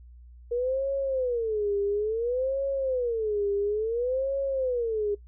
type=tone with vibrato; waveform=sine; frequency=470 Hz; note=A#4; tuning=14 cents sharp; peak=-24 dBFS; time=0.51-5.15 s; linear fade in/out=10 ms; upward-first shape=sine; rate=0.58 Hz; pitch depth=270 cents each way; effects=noise-tail reverb RT60 0.1 s tail -19 dB re dry + added 60 Hz sine -46 dBFS peak until 5.27 s

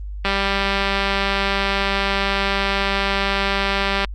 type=click train; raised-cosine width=0.3 ms; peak=-4 dBFS; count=749; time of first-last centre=0.25-4.047 s; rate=197 Hz; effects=added 50 Hz sine -27 dBFS peak until 4.14 s + Opus 32 kbps

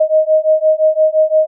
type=beating tone pair; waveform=sine; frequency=622.3 / 628.1 Hz; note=D#5 / D#5; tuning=0 / +16 cents; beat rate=5.8 Hz; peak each=-12 dBFS; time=0-1.47 s; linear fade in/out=10 ms; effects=none

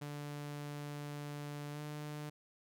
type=tone with pitch glide; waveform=sawtooth; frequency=146.1 to 149.26 Hz; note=D3 to D3; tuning=-9 to +28 cents; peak=-38 dBFS; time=0.01-2.3 s; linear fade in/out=10 ms; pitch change=+37 cents; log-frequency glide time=1.71-1.8 s; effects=none

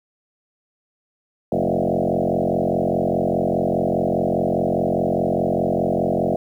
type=tone with frequency modulation; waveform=sine; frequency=419.6 Hz; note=G#4; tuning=18 cents sharp; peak=-17 dBFS; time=1.52-6.36 s; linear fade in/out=2 ms; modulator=44.9 Hz; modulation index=6.2; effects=9-bit

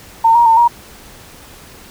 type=tone with pitch steps; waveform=sine; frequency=908 / 944 / 902 / 947 Hz; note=A#5 / A#5 / A5 / A#5; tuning=-46 / +22 / +43 / +27 cents; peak=-6 dBFS; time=0.24-0.68 s; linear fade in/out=10 ms; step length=110 ms; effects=pink hiss -39 dBFS RMS until 1.9 s

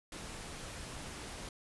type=noise; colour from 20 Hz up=pink; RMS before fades=-45 dBFS; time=0.12-1.49 s; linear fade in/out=2 ms; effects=resampled to 24000 Hz

